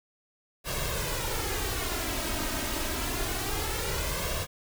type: noise with flanger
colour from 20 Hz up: pink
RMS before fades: -31 dBFS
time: 0.64-4.47 s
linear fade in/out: 50 ms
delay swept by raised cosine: 1.8 to 3.2 ms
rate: 0.26 Hz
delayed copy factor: +0.65
effects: none